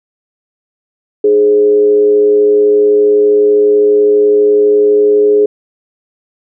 sine tone with frequency modulation, 418.1 Hz, G#4, 12 cents sharp, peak -5 dBFS, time 1.24-5.46 s, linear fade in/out 5 ms, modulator 112 Hz, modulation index 0.33, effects none

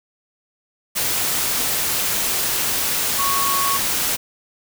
sine tone in noise, 1108.7 Hz, C#6, in tune, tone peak -20 dBFS, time 3.18-3.78 s, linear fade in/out 20 ms, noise white, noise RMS -21 dBFS, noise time 0.95-4.17 s, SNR -2 dB, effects none

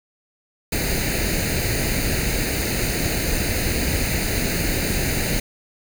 pink noise with comb filter, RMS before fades -22 dBFS, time 0.72-5.4 s, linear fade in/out 5 ms, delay 0.45 ms, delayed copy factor +0.75, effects none

